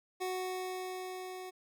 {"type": "tone with level ramp", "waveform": "25% pulse", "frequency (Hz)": 370, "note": "F#4", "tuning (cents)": 0, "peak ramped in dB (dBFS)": [-30, -39], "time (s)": [0.2, 1.51], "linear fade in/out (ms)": 20, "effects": []}